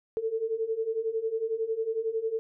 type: beating tone pair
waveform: sine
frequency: 440 / 451 Hz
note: A4 / A4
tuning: 0 / +43 cents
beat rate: 11 Hz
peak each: -32 / -29 dBFS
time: 0.17-2.39 s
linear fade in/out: 0 ms
effects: none